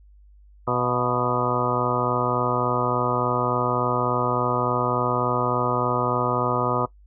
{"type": "harmonic tone with a mistuned harmonic", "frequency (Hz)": 123.47, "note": "B2", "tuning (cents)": 0, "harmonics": [1, 2, 3, 4, 5, 6, 7, 8, 9, 10], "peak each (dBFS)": [-29, -31, -29, -28, -30, -32, -33, -29, -31, -27], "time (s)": [0.67, 6.86], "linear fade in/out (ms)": 10, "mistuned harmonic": 6, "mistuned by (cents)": -54, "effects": ["noise-tail reverb RT60 0.1 s tail -19 dB re dry", "added 50 Hz sine -48 dBFS peak until 7.06 s"]}